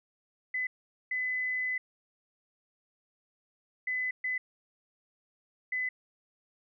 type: tone bursts at uneven times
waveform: sine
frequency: 2012 Hz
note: B6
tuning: 32 cents sharp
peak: -29 dBFS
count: 5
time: 0.54-0.67 / 1.11-1.78 / 3.87-4.11 / 4.24-4.38 / 5.72-5.89 s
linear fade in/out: 5 ms
effects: none